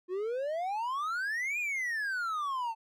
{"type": "exponential two-way sweep", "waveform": "triangle", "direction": "up then down", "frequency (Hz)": [351.6, 2490, 879], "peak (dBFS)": -29, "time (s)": [0.08, 2.75], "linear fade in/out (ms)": 50, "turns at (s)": 1.59, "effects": []}